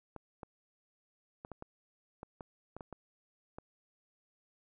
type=clicks; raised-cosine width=1 ms; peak=-30 dBFS; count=11; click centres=0.163 / 0.432 / 1.449 / 1.517 / 1.624 / 2.231 / 2.408 / 2.766 / 2.808 / 2.927 / 3.585 s; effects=none